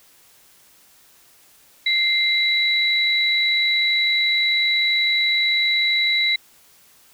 sine tone pair together, 2093 / 3929 Hz, C7 / B7, 0 / -10 cents, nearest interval major seventh, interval 1090 cents, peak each -19 dBFS, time 1.86-6.36 s, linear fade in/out 5 ms, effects white hiss -53 dBFS RMS until 7.13 s

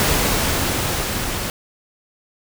pink noise with level ramp, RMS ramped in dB -17 to -25 dBFS, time 0-1.5 s, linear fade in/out 0 ms, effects none

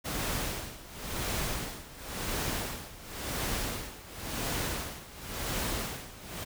pink noise with tremolo, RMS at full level -32 dBFS, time 0.04-6.45 s, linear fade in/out 20 ms, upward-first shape sine, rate 0.94 Hz, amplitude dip 85%, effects none

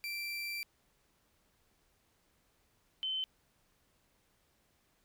30% pulse / sine tone pair in turn, 2349 / 3068 Hz, D7 / G7, 0 / -38 cents, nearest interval perfect fourth, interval 462 cents, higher second, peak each -35 / -33 dBFS, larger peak second, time 0.04-0.63 / 3.03-3.24 s, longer first, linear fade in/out 0 ms, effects pink hiss -73 dBFS RMS until 5.04 s

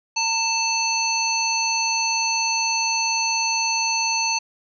harmonic tone with a mistuned harmonic, 880 Hz, A5, in tune, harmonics 1 / 3 / 5 / 7, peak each -25 / -25 / -25 / -25 dBFS, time 0.16-4.39 s, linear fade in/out 10 ms, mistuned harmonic 1, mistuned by +47 cents, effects none

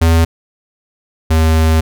square tone pair in turn, 82.41 / 79.97 Hz, E2 / D#2, 0 / +48 cents, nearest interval minor second, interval 52 cents, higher first, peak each -8 / -9 dBFS, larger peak first, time 0.01-0.25 / 1.3-1.81 s, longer second, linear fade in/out 10 ms, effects none

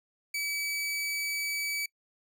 sawtooth tone, 2290 Hz, D7, 44 cents flat, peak -27 dBFS, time 0.34-1.86 s, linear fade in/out 5 ms, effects noise-tail reverb RT60 0.1 s tail -24 dB re dry

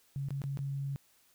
sine tone with dropouts, 138.59 Hz, C#3, in tune, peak -33 dBFS, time 0.16-0.96 s, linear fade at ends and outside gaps 0 ms, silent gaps 0.286-0.306 / 0.418-0.439 / 0.573-0.59 s, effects white hiss -67 dBFS RMS until 1.34 s

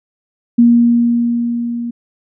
sine tone with level ramp, 236.6 Hz, A#3, 26 cents sharp, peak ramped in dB -4 to -19 dBFS, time 0.58-1.91 s, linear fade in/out 10 ms, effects none

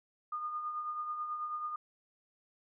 sine tone with tremolo, 1221 Hz, D#6, 33 cents flat, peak -33 dBFS, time 0.32-1.76 s, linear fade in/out 5 ms, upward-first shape triangle, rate 9.2 Hz, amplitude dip 50%, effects none

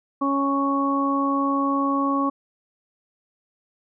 harmonic tone, 277.2 Hz, C#4, in tune, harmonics 1 / 2 / 3 / 4, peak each -22 / -30 / -33 / -23 dBFS, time 0.21-2.3 s, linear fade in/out 10 ms, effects none

